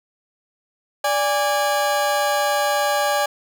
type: tone pair together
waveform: 30% pulse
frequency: 583.4 / 820 Hz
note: D5 / G#5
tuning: -12 / -22 cents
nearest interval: tritone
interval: 590 cents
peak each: -18 dBFS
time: 1.04-3.26 s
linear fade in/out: 5 ms
effects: none